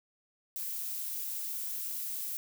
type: noise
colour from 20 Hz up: violet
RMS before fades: -37 dBFS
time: 0.56-2.37 s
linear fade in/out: 0 ms
effects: none